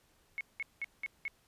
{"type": "tone bursts", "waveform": "sine", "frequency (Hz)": 2194, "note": "C#7", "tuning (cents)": -18, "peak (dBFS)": -34, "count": 5, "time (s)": [0.38, 1.28], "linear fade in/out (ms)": 0, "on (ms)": 28, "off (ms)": 190, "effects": ["pink hiss -69 dBFS RMS until 1.47 s", "resampled to 32000 Hz"]}